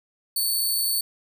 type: tone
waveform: 10% pulse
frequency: 4471 Hz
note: C#8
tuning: 14 cents sharp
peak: -15 dBFS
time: 0.36-1.01 s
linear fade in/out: 5 ms
effects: none